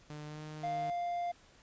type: tone with pitch glide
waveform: sawtooth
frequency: 150 to 153.42 Hz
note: D3 to D#3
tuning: +37 to -24 cents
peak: -39 dBFS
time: 0.1-0.9 s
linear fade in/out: 0 ms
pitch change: +39 cents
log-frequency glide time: 0.25-0.42 s
type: tone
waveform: triangle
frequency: 698.5 Hz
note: F5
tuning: in tune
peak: -31 dBFS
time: 0.63-1.32 s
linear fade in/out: 10 ms
effects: pink hiss -62 dBFS RMS until 1.62 s + resampled to 16000 Hz